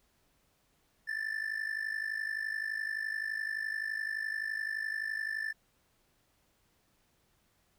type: tone with amplitude modulation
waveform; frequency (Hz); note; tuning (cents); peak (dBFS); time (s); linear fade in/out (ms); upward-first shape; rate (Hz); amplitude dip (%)
triangle; 1765; A6; +5; -28; 1.07-5.53; 20; sine; 51.7; 80
effects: pink hiss -72 dBFS RMS until 7.78 s